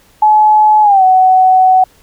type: tone with pitch glide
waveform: sine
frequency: 854 to 747.8 Hz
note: G#5 to F#5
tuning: +48 to +18 cents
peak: -4 dBFS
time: 0.22-1.84 s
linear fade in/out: 5 ms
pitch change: -230 cents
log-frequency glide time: 0.82-1.03 s
effects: pink hiss -48 dBFS RMS until 2.02 s